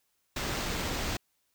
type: noise with sample-and-hold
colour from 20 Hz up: pink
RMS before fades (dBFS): -33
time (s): 0.36-1.17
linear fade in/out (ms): 5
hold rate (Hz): 11025
effects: white hiss -75 dBFS RMS until 1.54 s